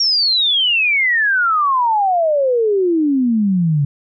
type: exponential sweep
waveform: sine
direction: down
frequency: 5630 to 138.59 Hz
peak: -12 dBFS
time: 0-3.85 s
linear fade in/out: 5 ms
effects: none